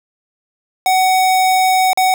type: tone with dropouts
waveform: square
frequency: 749 Hz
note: F#5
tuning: 21 cents sharp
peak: -11 dBFS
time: 0.86-2.14 s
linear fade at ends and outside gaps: 1 ms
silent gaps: 1.932-1.974 s
effects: none